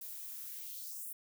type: noise with high-pass filter sweep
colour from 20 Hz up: violet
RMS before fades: -45 dBFS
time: 0.01-1.13 s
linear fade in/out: 5 ms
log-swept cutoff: 310 to 11000 Hz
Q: 1.9
effects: none